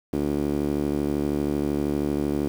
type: tone with band-pass filter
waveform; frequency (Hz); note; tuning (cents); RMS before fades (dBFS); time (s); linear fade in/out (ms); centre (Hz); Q
sawtooth; 72.8; D2; -15; -25; 0.13-2.48; 0; 320; 2.5
effects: 7-bit